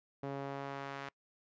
sawtooth tone with band-pass filter sweep, 138.59 Hz, C#3, in tune, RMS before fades -42 dBFS, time 0.23-1.09 s, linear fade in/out 5 ms, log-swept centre 490 to 1600 Hz, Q 0.85, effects noise-tail reverb RT60 0.1 s tail -25 dB re dry + resampled to 16000 Hz

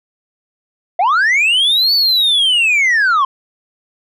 sine linear two-way sweep, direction up then down, 659.3 to 4547 to 1031 Hz, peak -7 dBFS, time 0.99-3.25 s, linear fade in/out 5 ms, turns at 1.94 s, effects tanh soft clip ceiling -9 dBFS

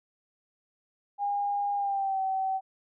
sine tone with pitch glide, 811 to 765.5 Hz, G#5 to G5, -41 to -41 cents, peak -26 dBFS, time 1.18-2.61 s, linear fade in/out 50 ms, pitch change -100 cents, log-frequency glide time 1.75-2.21 s, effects none

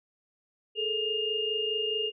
sine tone cluster, 423.3 / 448 / 2827 Hz, G#4 / A4 / F7, +33 / +31 / +20 cents, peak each -33 / -35 / -29 dBFS, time 0.75-2.12 s, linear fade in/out 50 ms, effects none

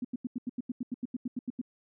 sine tone bursts, 246.9 Hz, B3, in tune, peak -30 dBFS, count 15, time 0.02-1.615 s, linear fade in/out 5 ms, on 27 ms, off 85 ms, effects none

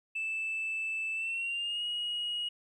sine tone with pitch glide, 2637 to 2892 Hz, E7 to F#7, 0 to -40 cents, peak -30 dBFS, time 0.15-2.49 s, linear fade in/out 10 ms, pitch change +160 cents, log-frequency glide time 1.14-1.85 s, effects tanh soft clip ceiling -29 dBFS + 12-bit

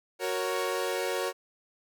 sawtooth chord, F# major, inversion none, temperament equal, 370 / 466.2 / 554.4 Hz, F#4 / A#4 / C#5, 0 / 0 / 0 cents, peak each -29 dBFS, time 0.19-1.33 s, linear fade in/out 50 ms, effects none

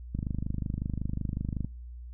click train, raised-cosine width 5 ms, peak -19 dBFS, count 39, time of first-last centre 0.15-1.646 s, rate 25.4 Hz, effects noise-tail reverb RT60 0.4 s tail -25 dB re dry + added 60 Hz sine -40 dBFS peak until 2.13 s

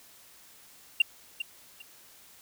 triangle tone with echo, 2781 Hz, F7, 8 cents flat, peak -14 dBFS, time 1-1.02 s, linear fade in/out 5 ms, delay 400 ms, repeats 2, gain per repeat -13 dB, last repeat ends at 1.82 s, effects tanh soft clip ceiling -13 dBFS + white hiss -55 dBFS RMS until 2.41 s

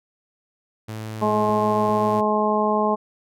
sawtooth tone with pitch glide, 109.5 to 110.45 Hz, A2 to A2, -8 to +7 cents, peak -26 dBFS, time 0.88-2.21 s, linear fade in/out 10 ms, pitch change +15 cents, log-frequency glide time 1.49-2.09 s
harmonic tone, 212.2 Hz, G#3, 38 cents sharp, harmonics 1 / 2 / 3 / 4 / 5, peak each -24 / -24 / -24 / -24 / -24 dBFS, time 1.21-2.96 s, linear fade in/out 20 ms
clicks, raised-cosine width 2 ms, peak -25 dBFS, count 2, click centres 1.493 / 1.891 s
effects none

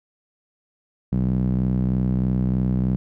sawtooth tone with band-pass filter, 63.2 Hz, B1, 41 cents sharp, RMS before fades -21 dBFS, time 1.12-2.96 s, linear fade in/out 0 ms, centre 170 Hz, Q 2.9, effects none

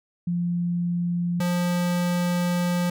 sine / square tone pair in turn, 174 / 176.23 Hz, F3 / F3, -6 / +16 cents, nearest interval unison, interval 22 cents, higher second, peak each -22 dBFS, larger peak neither, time 0.27-1.4 / 1.4-2.9 s, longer second, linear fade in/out 5 ms, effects none

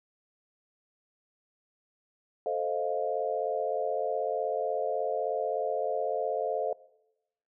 sine chord, F dominant seventh, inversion first, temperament equal, 440 / 523.3 / 622.3 / 698.5 Hz, A4 / C5 / Eb5 / F5, 0 / 0 / 0 / 0 cents, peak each -33 dBFS, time 2.46-6.73 s, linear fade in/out 2 ms, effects noise-tail reverb RT60 0.9 s tail -21 dB re dry

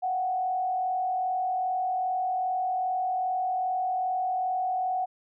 sine tone with frequency modulation, 740 Hz, F#5, in tune, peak -25 dBFS, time 0.02-5.06 s, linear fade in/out 20 ms, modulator 42.5 Hz, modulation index 0.46, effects none

